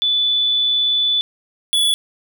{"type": "tone pair in turn", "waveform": ["sine", "square"], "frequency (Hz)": [3479, 3425], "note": ["A7", "A7"], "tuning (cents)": [-20, -47], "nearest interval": "unison", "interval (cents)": 27, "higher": "first", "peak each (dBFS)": -14, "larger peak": "neither", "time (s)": [[0.02, 1.21], [1.73, 1.94]], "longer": "first", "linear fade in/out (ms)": 0, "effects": []}